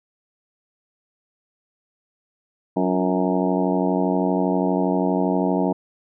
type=harmonic tone with a mistuned harmonic; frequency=92.5 Hz; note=F#2; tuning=in tune; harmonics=2 / 3 / 4 / 5 / 6 / 7 / 8 / 9 / 10; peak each=-23 / -23 / -26 / -28 / -32 / -27 / -33 / -30 / -32 dBFS; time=2.76-5.73 s; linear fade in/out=10 ms; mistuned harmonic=4; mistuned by=-64 cents; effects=none